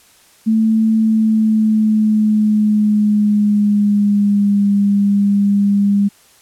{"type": "tone with pitch glide", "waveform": "sine", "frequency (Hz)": [220.9, 201.4], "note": ["A3", "G3"], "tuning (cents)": [7, 47], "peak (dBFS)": -10, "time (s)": [0.46, 6.09], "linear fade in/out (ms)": 20, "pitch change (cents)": -160, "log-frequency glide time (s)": [0.96, 4.69], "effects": ["white hiss -49 dBFS RMS until 6.41 s", "low-pass 12000 Hz 12 dB/octave"]}